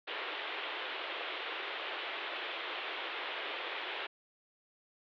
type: band-pass noise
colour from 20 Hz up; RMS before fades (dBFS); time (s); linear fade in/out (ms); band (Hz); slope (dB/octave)
white; -40; 0.07-4.07; 10; 330 to 3500; 48
effects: none